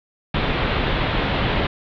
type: low-pass noise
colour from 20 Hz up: pink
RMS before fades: -21 dBFS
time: 0.34-1.67 s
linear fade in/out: 5 ms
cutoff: 3800 Hz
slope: 48 dB/octave
effects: none